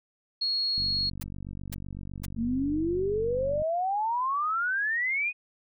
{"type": "tone", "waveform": "sine", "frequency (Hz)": 4310, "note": "C#8", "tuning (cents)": -49, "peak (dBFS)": -25, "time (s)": [0.41, 1.1], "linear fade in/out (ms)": 10}
{"type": "click train", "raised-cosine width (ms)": 5, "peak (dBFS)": -27, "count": 137, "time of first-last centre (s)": [0.78, 3.619], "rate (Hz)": 47.9}
{"type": "noise bursts", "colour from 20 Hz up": "white", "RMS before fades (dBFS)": -38, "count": 3, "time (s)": [1.21, 2.256], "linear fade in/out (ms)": 5, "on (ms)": 22, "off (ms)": 490}
{"type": "exponential sweep", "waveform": "sine", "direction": "up", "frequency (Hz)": [220.9, 2520], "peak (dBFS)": -25, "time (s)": [2.36, 5.33], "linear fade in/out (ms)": 50}
{"effects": []}